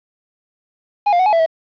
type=tone with pitch steps; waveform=triangle; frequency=823 / 701 / 743 / 845 / 664 / 647 Hz; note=G#5 / F5 / F#5 / G#5 / E5 / E5; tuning=-16 / +6 / +7 / +30 / +12 / -32 cents; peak=-9 dBFS; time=1.06-1.462 s; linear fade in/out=10 ms; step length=67 ms; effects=resampled to 11025 Hz + 7-bit